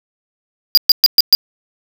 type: tone bursts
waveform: square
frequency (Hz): 4839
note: D#8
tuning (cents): -49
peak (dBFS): -4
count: 5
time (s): 0.75-1.35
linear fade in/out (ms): 0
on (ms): 24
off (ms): 120
effects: none